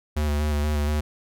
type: tone with vibrato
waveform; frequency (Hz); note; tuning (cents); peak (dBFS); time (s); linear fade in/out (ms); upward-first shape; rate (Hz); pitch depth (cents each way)
square; 74.4; D2; +23; -22; 0.16-1.01; 10; square; 4.2; 24
effects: none